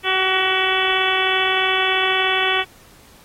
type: harmonic tone with a mistuned harmonic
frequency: 378.1 Hz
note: F#4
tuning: 38 cents sharp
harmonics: 1 / 2 / 3 / 4 / 5 / 6 / 7 / 8 / 9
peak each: -25 / -25 / -25 / -25 / -25 / -25 / -25 / -25 / -25 dBFS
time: 0.03-2.65 s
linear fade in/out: 50 ms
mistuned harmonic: 4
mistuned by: -24 cents
effects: pink hiss -49 dBFS RMS until 3.24 s + AAC 48 kbps